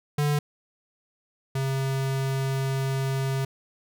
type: tone pair in turn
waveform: square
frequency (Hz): 146.83 / 134.6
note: D3 / C3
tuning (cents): 0 / +49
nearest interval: major second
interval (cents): 151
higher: first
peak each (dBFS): -22 / -25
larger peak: first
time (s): 0.18-0.39 / 1.55-3.45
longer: second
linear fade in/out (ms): 5
effects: none